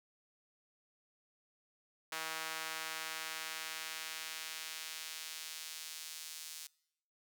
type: tone with high-pass filter sweep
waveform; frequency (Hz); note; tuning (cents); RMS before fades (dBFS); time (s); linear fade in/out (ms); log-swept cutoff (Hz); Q
sawtooth; 160; D#3; +49; -44; 2.12-6.67; 5; 1200 to 5000; 0.76
effects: noise-tail reverb RT60 0.8 s tail -24 dB re dry